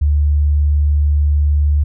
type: tone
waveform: sine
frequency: 73.42 Hz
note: D2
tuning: in tune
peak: -10 dBFS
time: 0.01-1.84 s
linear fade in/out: 10 ms
effects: none